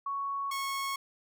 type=tone pair in turn; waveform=sine / sawtooth; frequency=1112 / 1097.3 Hz; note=C#6 / C#6; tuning=+5 / -18 cents; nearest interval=unison; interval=23 cents; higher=first; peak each=-31 / -28 dBFS; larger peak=second; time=0.06-0.51 / 0.51-0.96 s; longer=neither; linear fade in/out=5 ms; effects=none